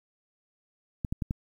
clicks, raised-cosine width 5 ms, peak -17 dBFS, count 4, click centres 1.048 / 1.125 / 1.222 / 1.309 s, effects 9-bit

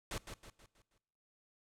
pink noise with echo, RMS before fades -40 dBFS, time 0.11-0.18 s, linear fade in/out 2 ms, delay 160 ms, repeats 5, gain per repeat -7 dB, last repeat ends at 0.98 s, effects noise-tail reverb RT60 1.0 s tail -21 dB re dry + low-pass 10000 Hz 12 dB/octave

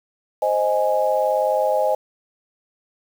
sine chord, Ab major, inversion first, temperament equal, 523.3 / 622.3 / 830.6 Hz, C5 / Eb5 / Ab5, 0 / 0 / 0 cents, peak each -21 / -20 / -22 dBFS, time 0.42-1.95 s, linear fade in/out 5 ms, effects 7-bit

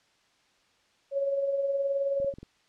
sine tone with tremolo, 554.4 Hz, C#5, in tune, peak -23 dBFS, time 1.11-2.34 s, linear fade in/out 50 ms, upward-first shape triangle, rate 19 Hz, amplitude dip 50%
clicks, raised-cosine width 3 ms, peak -31 dBFS, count 5, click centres 2.201 / 2.246 / 2.339 / 2.385 / 2.43 s
effects white hiss -66 dBFS RMS until 2.68 s + low-pass 5000 Hz 12 dB/octave

